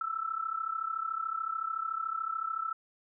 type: tone with amplitude modulation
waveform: sine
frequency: 1320 Hz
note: E6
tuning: 2 cents sharp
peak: -28 dBFS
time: 0.01-2.73 s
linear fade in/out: 2 ms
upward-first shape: sine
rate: 33.7 Hz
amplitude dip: 80%
effects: none